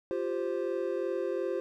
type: chord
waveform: triangle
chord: F suspended second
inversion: none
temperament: equal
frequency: 349.2 / 392 / 523.3 Hz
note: F4 / G4 / C5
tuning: 0 / 0 / 0 cents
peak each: -32 dBFS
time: 0.11-1.6 s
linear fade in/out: 0 ms
effects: none